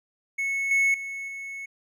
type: tone with level steps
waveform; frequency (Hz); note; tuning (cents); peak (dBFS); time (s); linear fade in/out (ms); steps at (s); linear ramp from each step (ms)
triangle; 2200; C#7; -14; -23 / -17 / -30 / -32; 0.38-1.66; 10; 0.71 / 0.94 / 1.28; 2
effects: none